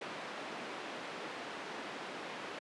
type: band-pass noise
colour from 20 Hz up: pink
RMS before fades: -44 dBFS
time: 0.01-2.59 s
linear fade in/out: 5 ms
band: 280 to 3000 Hz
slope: 12 dB/octave
effects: high-pass 150 Hz 12 dB/octave + resampled to 24000 Hz